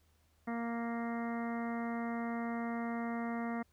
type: harmonic tone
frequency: 233.1 Hz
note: A#3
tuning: in tune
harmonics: 1 / 2 / 3 / 4 / 5 / 6 / 7 / 8 / 9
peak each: -36 / -46 / -43 / -49 / -48 / -50 / -59 / -49 / -53 dBFS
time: 0.47-3.63 s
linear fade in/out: 10 ms
effects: added 78 Hz sine -70 dBFS peak until 3.72 s + pink hiss -74 dBFS RMS until 3.72 s